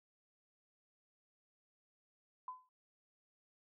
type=tone with exponential decay; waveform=sine; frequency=1013 Hz; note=B5; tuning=44 cents sharp; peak=-39 dBFS; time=2.48-2.69 s; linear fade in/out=2 ms; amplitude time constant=45 ms; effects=none